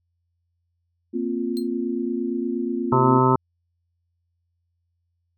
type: chord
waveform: sine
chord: Bb suspended second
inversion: none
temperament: equal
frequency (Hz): 233.1 / 261.6 / 349.2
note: Bb3 / C4 / F4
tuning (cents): 0 / 0 / 0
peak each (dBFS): -27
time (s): 1.13-3.2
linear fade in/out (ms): 20
type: tone with exponential decay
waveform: sawtooth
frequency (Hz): 4186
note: C8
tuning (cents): 0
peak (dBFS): -29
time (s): 1.57-1.68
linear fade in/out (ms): 0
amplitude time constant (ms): 22
type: harmonic tone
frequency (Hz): 129.1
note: C3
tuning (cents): -23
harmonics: 1 / 2 / 3 / 4 / 5 / 7 / 8 / 9 / 10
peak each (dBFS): -21 / -22 / -21 / -31 / -32 / -21 / -24 / -32 / -24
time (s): 2.92-3.36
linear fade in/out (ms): 5
effects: added 86 Hz sine -70 dBFS peak until 5.37 s

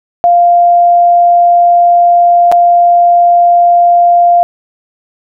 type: tone with dropouts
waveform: sine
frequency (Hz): 697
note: F5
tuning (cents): -4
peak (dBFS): -3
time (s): 0.24-4.43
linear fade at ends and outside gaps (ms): 0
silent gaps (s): 2.516-2.523
effects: none

